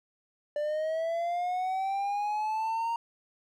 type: linear sweep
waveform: triangle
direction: up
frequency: 587 to 932.3 Hz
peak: -26 dBFS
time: 0.56-2.96 s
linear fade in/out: 2 ms
effects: none